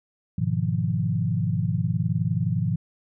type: chord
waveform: sine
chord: F half-diminished seventh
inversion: first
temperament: equal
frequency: 103.83 / 123.47 / 155.56 / 174.61 Hz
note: Ab2 / Cb3 / Eb3 / F3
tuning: 0 / 0 / 0 / 0 cents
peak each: -27 dBFS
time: 0.38-2.76 s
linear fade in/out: 5 ms
effects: none